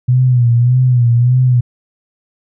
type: tone with vibrato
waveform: sine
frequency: 123 Hz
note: B2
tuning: 7 cents flat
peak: -7 dBFS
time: 0.08-1.61 s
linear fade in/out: 10 ms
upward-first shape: sine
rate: 1.7 Hz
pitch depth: 73 cents each way
effects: none